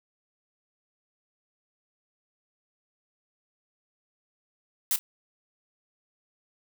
blue noise with echo, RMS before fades -25 dBFS, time 4.91-4.96 s, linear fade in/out 0 ms, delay 30 ms, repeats 1, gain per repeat -15 dB, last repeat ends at 4.99 s, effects none

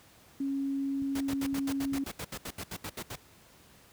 sine tone, 274.9 Hz, C#4, 14 cents flat, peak -29 dBFS, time 0.4-2.04 s, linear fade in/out 5 ms
clicks, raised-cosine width 5 ms, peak -32 dBFS, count 5, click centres 1.021 / 1.332 / 1.528 / 1.924 / 2.213 s
pink noise bursts, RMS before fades -38 dBFS, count 16, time 1.15-3.157 s, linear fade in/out 5 ms, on 57 ms, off 73 ms
effects pink hiss -58 dBFS RMS until 3.92 s + high-pass 60 Hz 12 dB/octave

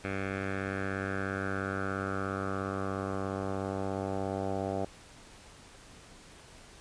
10% pulse tone with low-pass filter sweep, 97 Hz, G2, 18 cents flat, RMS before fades -34 dBFS, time 0.04-4.85 s, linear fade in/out 5 ms, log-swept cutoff 2100 to 750 Hz, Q 3.8, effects pink hiss -53 dBFS RMS until 6.8 s + resampled to 22050 Hz

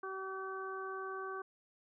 harmonic tone, 382.3 Hz, G4, 43 cents flat, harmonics 1 / 2 / 3 / 4, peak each -43 / -50 / -43 / -47 dBFS, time 0.03-1.42 s, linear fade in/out 5 ms, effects none

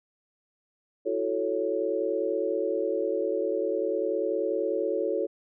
sine chord, F# minor seventh, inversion third, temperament equal, 329.6 / 370 / 440 / 554.4 Hz, E4 / F#4 / A4 / C#5, 0 / 0 / 0 / 0 cents, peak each -33 / -31 / -29 / -30 dBFS, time 1.05-5.27 s, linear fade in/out 20 ms, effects none

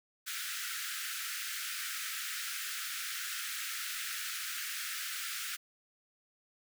pink high-pass noise, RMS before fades -39 dBFS, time 0.26-5.57 s, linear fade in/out 20 ms, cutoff 1300 Hz, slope 96 dB/octave, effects none

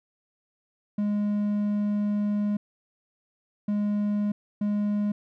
triangle tone bursts at uneven times, 206.9 Hz, G#3, 6 cents flat, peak -21 dBFS, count 3, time 0.98-2.57 / 3.68-4.32 / 4.61-5.12 s, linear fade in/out 5 ms, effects none

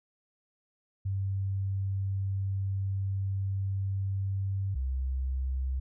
sine tone pair in turn, 97.3 / 65.43 Hz, G2 / C2, -12 / +1 cents, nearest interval perfect fifth, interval 687 cents, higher first, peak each -28 dBFS, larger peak neither, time 1.05-4.75 / 4.75-5.8 s, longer first, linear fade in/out 10 ms, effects none

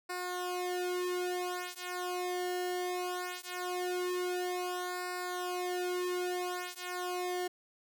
sawtooth tone with flanger, 360 Hz, F#4, 47 cents flat, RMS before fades -36 dBFS, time 0.09-7.48 s, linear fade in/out 10 ms, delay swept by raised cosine 0.31 to 3.61 ms, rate 0.2 Hz, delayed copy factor -1, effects none

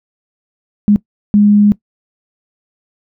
sine tone bursts at uneven times, 206.5 Hz, G#3, 10 cents flat, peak -5 dBFS, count 2, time 0.88-0.96 / 1.34-1.72 s, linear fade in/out 0 ms, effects noise-tail reverb RT60 0.1 s tail -20 dB re dry

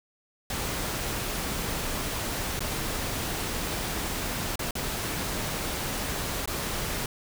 pink noise with dropouts, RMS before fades -31 dBFS, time 0.5-7.06 s, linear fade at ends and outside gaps 2 ms, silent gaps 2.593-2.605 / 4.557-4.592 / 4.709-4.753 / 6.458-6.475 s, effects none

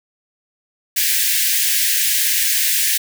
white high-pass noise, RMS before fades -17 dBFS, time 0.96-2.98 s, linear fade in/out 10 ms, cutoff 1600 Hz, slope 96 dB/octave, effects none

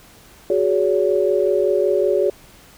sine chord, F# suspended second, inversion none, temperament equal with one note detuned, 370 / 415.3 / 567.3 Hz, F#4 / G#4 / C#5, 0 / 0 / +40 cents, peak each -19 dBFS, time 0.5-2.3 s, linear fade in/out 2 ms, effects pink hiss -47 dBFS RMS until 2.77 s

